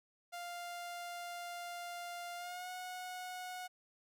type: tone with pitch glide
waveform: sawtooth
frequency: 698.5 to 731.5 Hz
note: F5 to F#5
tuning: 0 to -20 cents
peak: -39 dBFS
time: 0.32-3.68 s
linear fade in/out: 20 ms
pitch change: +80 cents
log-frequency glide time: 2.36-2.7 s
effects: none